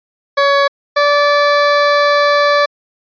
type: tone pair in turn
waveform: 20% pulse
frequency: 562 / 579.8 Hz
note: C#5 / D5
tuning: +24 / -22 cents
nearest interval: minor second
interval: 54 cents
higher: second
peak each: -4 dBFS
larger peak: neither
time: 0.37-0.68 / 0.96-2.66 s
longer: second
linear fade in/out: 10 ms
effects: resampled to 11025 Hz